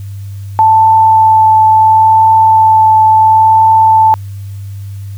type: tone with vibrato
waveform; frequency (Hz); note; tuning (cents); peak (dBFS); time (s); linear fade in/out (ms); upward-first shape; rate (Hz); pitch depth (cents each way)
sine; 880; A5; 0; -3; 0.59-4.14; 0; triangle; 0.72; 11
effects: added 99 Hz sine -21 dBFS peak until 5.17 s + white hiss -45 dBFS RMS until 5.17 s